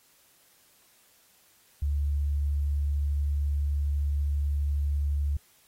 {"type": "tone", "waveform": "sine", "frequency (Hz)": 72, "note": "D2", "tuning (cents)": -34, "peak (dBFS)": -24, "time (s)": [1.82, 5.37], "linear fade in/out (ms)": 5, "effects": ["white hiss -62 dBFS RMS until 5.67 s", "AAC 48 kbps"]}